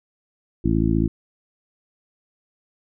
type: harmonic tone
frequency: 55 Hz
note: A1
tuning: in tune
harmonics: 1 / 2 / 3 / 4 / 5 / 6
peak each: -24 / -24 / -24 / -24 / -24 / -24 dBFS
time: 0.64-1.08 s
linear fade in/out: 10 ms
effects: none